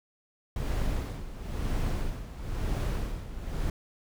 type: noise with tremolo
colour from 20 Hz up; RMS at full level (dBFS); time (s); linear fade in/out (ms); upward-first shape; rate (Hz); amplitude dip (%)
brown; -28; 0.56-3.7; 2; sine; 1; 75
effects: none